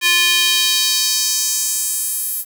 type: tone with high-pass filter sweep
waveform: square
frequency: 349.2 Hz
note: F4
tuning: in tune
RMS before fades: -17 dBFS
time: 0.01-2.45 s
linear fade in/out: 50 ms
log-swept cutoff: 2300 to 12000 Hz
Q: 1.8
effects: 7-bit